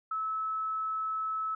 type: tone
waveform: sine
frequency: 1300 Hz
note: E6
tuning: 24 cents flat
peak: -30 dBFS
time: 0.11-1.55 s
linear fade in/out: 5 ms
effects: none